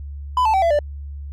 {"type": "tone with pitch steps", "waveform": "triangle", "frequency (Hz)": [1002, 877.3, 768.2, 672.6, 588.9], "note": ["B5", "A5", "G5", "E5", "D5"], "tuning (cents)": [25, -5, -35, 35, 5], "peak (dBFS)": -12, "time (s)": [0.37, 0.79], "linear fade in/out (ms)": 2, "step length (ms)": 84, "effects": ["added 71 Hz sine -29 dBFS peak until 1.32 s"]}